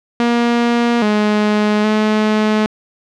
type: tone with pitch steps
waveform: sawtooth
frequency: 237.1 / 210.5 / 214.5 Hz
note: A#3 / G#3 / A3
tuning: +30 / +24 / -44 cents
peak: -8 dBFS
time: 0.2-2.66 s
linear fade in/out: 0 ms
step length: 820 ms
effects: low-pass 4000 Hz 12 dB/octave